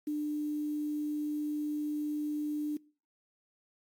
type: tone with quantisation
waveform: sine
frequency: 298.7 Hz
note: D4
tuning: 29 cents sharp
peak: -30 dBFS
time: 0.07-2.77 s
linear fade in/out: 5 ms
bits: 9
effects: noise-tail reverb RT60 0.4 s tail -23 dB re dry + MP3 96 kbps